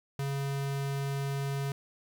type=tone; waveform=square; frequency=138.8 Hz; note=C#3; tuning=3 cents sharp; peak=-31 dBFS; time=0.19-1.72 s; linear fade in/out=2 ms; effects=10-bit